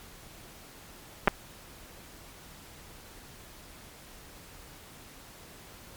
clicks, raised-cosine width 0.5 ms, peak -5 dBFS, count 2, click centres 1.275 / 1.28 s, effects pink hiss -50 dBFS RMS until 5.96 s + MP3 96 kbps

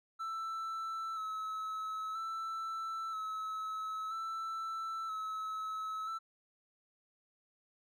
triangle tone with vibrato, 1310 Hz, E6, 11 cents flat, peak -35 dBFS, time 0.19-6.19 s, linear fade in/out 20 ms, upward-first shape square, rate 0.51 Hz, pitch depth 23 cents each way, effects none

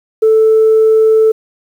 sine tone, 440 Hz, A4, in tune, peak -4 dBFS, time 0.22-1.32 s, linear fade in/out 10 ms, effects tanh soft clip ceiling -2 dBFS + 7-bit

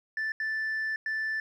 sine tone bursts at uneven times, 1760 Hz, A6, in tune, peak -26 dBFS, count 3, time 0.17-0.32 / 0.4-0.96 / 1.06-1.4 s, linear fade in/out 2 ms, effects tanh soft clip ceiling -27 dBFS + 11-bit

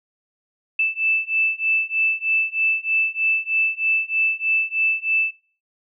sine beating tone pair, 2637 / 2640.2 Hz, E7 / E7, 0 / +2 cents, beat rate 3.2 Hz, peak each -22 / -21 dBFS, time 0.79-5.31 s, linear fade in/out 5 ms, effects noise-tail reverb RT60 0.5 s tail -24 dB re dry

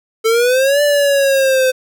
square exponential two-way sweep, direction up then down, 440 to 587.3 to 513 Hz, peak -11 dBFS, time 0.24-1.72 s, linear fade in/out 20 ms, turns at 0.82 s, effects none

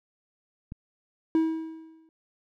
click, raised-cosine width 5 ms, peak -25 dBFS, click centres 0.721 s
triangle tone with exponential decay, 321.8 Hz, E4, 42 cents flat, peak -16 dBFS, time 1.35-2.09 s, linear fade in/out 1 ms, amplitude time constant 160 ms
effects none

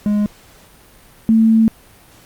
triangle / sine tone pair in turn, 207.7 / 223.2 Hz, G#3 / A3, 0 / +25 cents, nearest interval minor second, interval 125 cents, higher second, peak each -11 / -8 dBFS, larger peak second, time 0.06-0.26 / 1.29-1.68 s, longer second, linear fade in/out 0 ms, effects pink hiss -46 dBFS RMS until 2.25 s + Opus 48 kbps

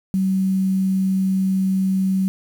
sine tone with quantisation, 190.3 Hz, F#3, 49 cents sharp, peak -16 dBFS, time 0.14-2.28 s, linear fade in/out 0 ms, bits 7, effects none

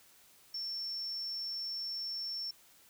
sine tone, 5420 Hz, E8, 47 cents sharp, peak -36 dBFS, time 0.54-2.51 s, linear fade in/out 5 ms, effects white hiss -62 dBFS RMS until 2.89 s

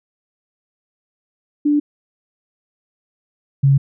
sine tone pair in turn, 293.7 / 137.89 Hz, D4 / C#3, 0 / -9 cents, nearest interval octave + minor second, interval 1309 cents, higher first, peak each -12 / -9 dBFS, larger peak second, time 1.65-1.8 / 3.63-3.78 s, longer neither, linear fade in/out 10 ms, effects none

